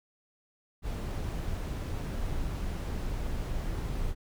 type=noise; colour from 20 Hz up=brown; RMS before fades=-33 dBFS; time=0.82-4.15 s; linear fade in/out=50 ms; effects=none